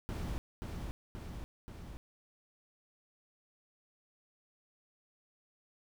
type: noise with echo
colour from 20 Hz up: brown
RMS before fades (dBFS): -38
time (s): 0.09-0.38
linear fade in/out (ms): 0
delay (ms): 530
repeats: 3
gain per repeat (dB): -3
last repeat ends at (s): 1.97
effects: none